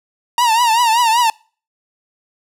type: tone with vibrato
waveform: 45% pulse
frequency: 930 Hz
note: A#5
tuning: 4 cents flat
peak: -11 dBFS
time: 0.38-1.3 s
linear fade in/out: 2 ms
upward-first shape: triangle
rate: 5.2 Hz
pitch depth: 120 cents each way
effects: noise-tail reverb RT60 0.4 s tail -25 dB re dry + low-pass 12000 Hz 12 dB/octave